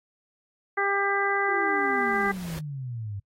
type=harmonic tone; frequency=398.3 Hz; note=G4; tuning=28 cents sharp; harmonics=1 / 2 / 3 / 4 / 5; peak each=-29 / -29 / -29 / -29 / -29 dBFS; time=0.77-2.32 s; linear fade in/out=10 ms
type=noise with exponential growth; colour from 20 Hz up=pink; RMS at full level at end=-39 dBFS; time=1.16-2.59 s; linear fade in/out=2 ms; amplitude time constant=310 ms
type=exponential sweep; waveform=sine; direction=down; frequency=374.4 to 96.8 Hz; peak=-31 dBFS; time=1.48-3.2 s; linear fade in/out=10 ms
effects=noise-tail reverb RT60 0.1 s tail -23 dB re dry + AAC 48 kbps